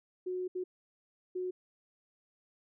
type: tone bursts at uneven times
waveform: sine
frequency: 366 Hz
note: F#4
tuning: 19 cents flat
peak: -33 dBFS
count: 3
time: 0.26-0.48 / 0.55-0.64 / 1.35-1.51 s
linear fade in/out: 10 ms
effects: none